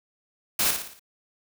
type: noise with echo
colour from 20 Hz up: white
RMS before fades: -23 dBFS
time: 0.59-0.71 s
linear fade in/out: 5 ms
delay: 57 ms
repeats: 5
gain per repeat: -6 dB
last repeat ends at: 0.995 s
effects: none